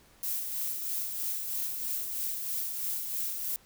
violet noise with tremolo, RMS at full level -32 dBFS, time 0.23-3.56 s, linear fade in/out 0 ms, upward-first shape sine, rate 3.1 Hz, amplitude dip 40%, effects pink hiss -60 dBFS RMS until 3.65 s

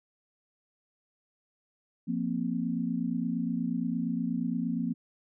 sine chord, F suspended fourth, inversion none, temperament equal, 174.61 / 233.1 / 261.6 Hz, F3 / Bb3 / C4, 0 / 0 / 0 cents, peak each -33 / -31 / -33 dBFS, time 2.07-4.94 s, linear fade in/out 20 ms, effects none

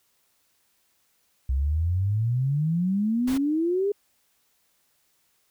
sine exponential sweep, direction up, 63.6 to 415.3 Hz, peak -21 dBFS, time 1.49-3.92 s, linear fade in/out 5 ms
pink noise, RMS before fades -36 dBFS, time 3.27-3.38 s, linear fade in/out 10 ms
effects white hiss -68 dBFS RMS until 5.5 s

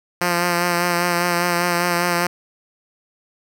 5% pulse tone with vibrato, 174.61 Hz, F3, in tune, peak -6 dBFS, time 0.21-2.27 s, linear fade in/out 5 ms, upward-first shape sine, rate 5 Hz, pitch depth 24 cents each way, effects none

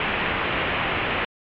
white low-pass noise, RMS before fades -25 dBFS, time 0-1.25 s, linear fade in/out 2 ms, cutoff 2900 Hz, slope 48 dB/octave, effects AAC 48 kbps

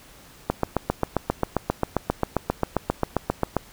click train, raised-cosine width 1 ms, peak -6 dBFS, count 24, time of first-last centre 0.5-3.567 s, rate 7.5 Hz, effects pink hiss -49 dBFS RMS until 3.72 s

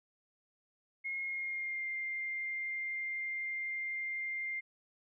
sine tone with pitch glide, 2154 to 2104 Hz, C7 to C7, +50 to +9 cents, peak -35 dBFS, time 1.04-4.61 s, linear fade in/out 20 ms, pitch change -41 cents, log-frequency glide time 1.23-1.87 s, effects none

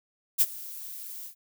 violet noise with ADSR envelope, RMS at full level -19 dBFS, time 0.38-1.35 s, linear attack 32 ms, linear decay 41 ms, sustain -21 dB, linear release 100 ms, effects none

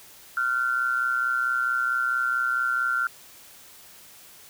sine tone pair together, 1388.5 / 1513 Hz, F6 / F#6, -10 / +38 cents, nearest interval minor second, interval 148 cents, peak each -23 / -28 dBFS, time 0.37-3.07 s, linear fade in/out 2 ms, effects white hiss -49 dBFS RMS until 4.49 s

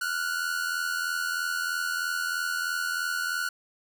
45% pulse tone pair together, 1396.9 / 1480 Hz, F6 / F#6, 0 / 0 cents, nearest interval minor second, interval 100 cents, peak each -32 / -29 dBFS, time 0.01-3.49 s, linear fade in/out 5 ms, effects none

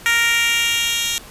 10% pulse tone with high-pass filter sweep, 466.2 Hz, A#4, in tune, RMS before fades -18 dBFS, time 0.06-1.18 s, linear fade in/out 0 ms, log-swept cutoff 1800 to 3900 Hz, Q 1.9, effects pink hiss -40 dBFS RMS until 1.3 s + resampled to 32000 Hz

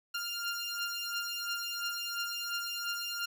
15% pulse beating tone pair, 1396.9 / 1399.8 Hz, F6 / F6, 0 / +4 cents, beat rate 2.9 Hz, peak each -32 / -30 dBFS, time 0.14-3.26 s, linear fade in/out 10 ms, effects none

